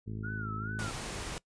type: harmonic tone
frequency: 53.6 Hz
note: A1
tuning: 45 cents flat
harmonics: 1 / 2 / 3 / 4 / 5 / 6 / 7 / 8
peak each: -46 / -38 / -46 / -43 / -50 / -51 / -53 / -55 dBFS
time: 0.06-0.9 s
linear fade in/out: 20 ms
type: tone with vibrato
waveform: sine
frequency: 1396.9 Hz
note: F6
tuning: in tune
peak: -38 dBFS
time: 0.23-0.91 s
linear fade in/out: 20 ms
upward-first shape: sine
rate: 2.4 Hz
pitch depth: 130 cents each way
type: noise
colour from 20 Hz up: pink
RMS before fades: -39 dBFS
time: 0.79-1.38 s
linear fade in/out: 0 ms
effects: noise-tail reverb RT60 0.1 s tail -22 dB re dry + resampled to 22050 Hz